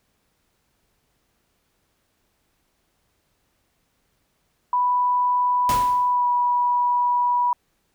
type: tone with pitch glide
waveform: sine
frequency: 987.8 to 975.9 Hz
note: B5 to B5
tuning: 0 to -21 cents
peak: -17 dBFS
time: 4.73-7.53 s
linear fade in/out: 2 ms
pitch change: -21 cents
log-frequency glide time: 6.1-6.27 s
type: noise with exponential decay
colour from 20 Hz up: pink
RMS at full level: -24 dBFS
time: 5.69-6.15 s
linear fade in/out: 2 ms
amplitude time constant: 100 ms
effects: pink hiss -69 dBFS RMS until 7.94 s